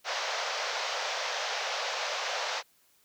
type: band-pass noise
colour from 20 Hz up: pink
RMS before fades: -33 dBFS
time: 0.04-2.63 s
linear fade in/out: 50 ms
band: 510 to 6200 Hz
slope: 48 dB/octave
effects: white hiss -66 dBFS RMS until 3.04 s